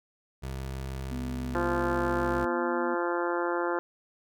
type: tone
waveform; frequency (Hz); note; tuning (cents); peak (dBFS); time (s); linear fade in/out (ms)
25% pulse; 66.3; C2; +23; -30; 0.42-2.46; 20
type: tone with pitch glide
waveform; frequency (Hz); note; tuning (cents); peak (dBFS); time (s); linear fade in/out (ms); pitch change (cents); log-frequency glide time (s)
sine; 246.9 to 245.3; B3 to B3; 0 to -12; -34; 1.11-2.95; 10; -12; 1.8-2.73
type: harmonic tone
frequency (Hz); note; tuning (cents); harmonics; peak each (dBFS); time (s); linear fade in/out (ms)
173.5; F3; -11; 2 / 3 / 4 / 5 / 6 / 7 / 8 / 9 / 10; -30 / -33 / -38 / -35 / -36 / -40 / -36 / -41 / -43; 1.55-3.79; 0
effects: none